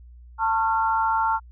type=tone cluster; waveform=sine; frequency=893 / 1092 / 1373 Hz; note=A5 / C#6 / F6; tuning=+25 / -26 / -30 cents; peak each=-21 / -28 / -25 dBFS; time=0.38-1.4 s; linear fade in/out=50 ms; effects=added 60 Hz sine -43 dBFS peak until 1.51 s